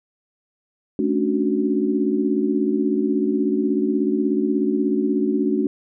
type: chord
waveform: sine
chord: D major seventh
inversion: second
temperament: equal with one note detuned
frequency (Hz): 216.8 / 277.2 / 293.7 / 370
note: A3 / C#4 / D4 / F#4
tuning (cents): -25 / 0 / 0 / 0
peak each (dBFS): -23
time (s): 0.99-5.67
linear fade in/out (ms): 2
effects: none